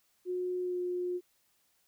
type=tone with pitch glide; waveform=sine; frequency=362.4 to 358 Hz; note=F#4 to F4; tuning=-36 to +43 cents; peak=-31 dBFS; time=0.25-1.21 s; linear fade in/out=50 ms; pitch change=-21 cents; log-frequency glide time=0.61-0.79 s; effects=white hiss -72 dBFS RMS until 1.87 s